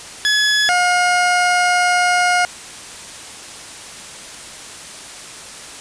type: tone pair in turn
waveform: 20% pulse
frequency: 1697 / 715.8 Hz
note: G#6 / F5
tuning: +37 / +42 cents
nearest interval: octave + minor third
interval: 1495 cents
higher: first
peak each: -8 dBFS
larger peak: neither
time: 0.25-0.69 / 0.69-2.45 s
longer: second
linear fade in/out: 0 ms
effects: white hiss -34 dBFS RMS until 5.8 s + resampled to 22050 Hz